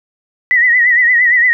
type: tone with vibrato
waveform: sine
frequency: 1940 Hz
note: B6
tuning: 31 cents flat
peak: -7 dBFS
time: 0.51-1.53 s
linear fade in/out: 0 ms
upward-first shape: sine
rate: 8.7 Hz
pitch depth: 74 cents each way
effects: none